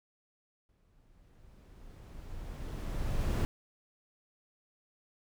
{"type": "noise with exponential growth", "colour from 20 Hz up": "brown", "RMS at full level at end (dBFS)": -28, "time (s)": [0.69, 3.45], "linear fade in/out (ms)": 0, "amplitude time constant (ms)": 600, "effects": []}